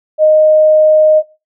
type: tone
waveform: sine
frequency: 619 Hz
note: D#5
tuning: 9 cents flat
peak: -4 dBFS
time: 0.18-1.23 s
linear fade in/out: 50 ms
effects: noise-tail reverb RT60 0.3 s tail -20 dB re dry